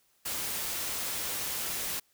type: noise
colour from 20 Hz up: white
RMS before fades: -34 dBFS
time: 0.25-2 s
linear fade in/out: 10 ms
effects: white hiss -69 dBFS RMS until 2.13 s